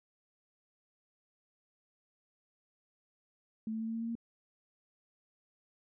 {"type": "tone with pitch steps", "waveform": "sine", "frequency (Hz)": [220, 221.9, 223.8, 225.8, 227.8, 229.7, 231.7], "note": ["A3", "A3", "A3", "A3", "A#3", "A#3", "A#3"], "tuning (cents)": [0, 15, 30, 45, -40, -25, -10], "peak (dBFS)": -34, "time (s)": [3.67, 4.153], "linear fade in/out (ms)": 2, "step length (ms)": 69, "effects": []}